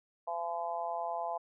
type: harmonic tone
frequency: 170 Hz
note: F3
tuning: 46 cents flat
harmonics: 3 / 4 / 5 / 6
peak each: -45 / -36 / -38 / -41 dBFS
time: 0.27-1.38 s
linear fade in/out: 10 ms
effects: none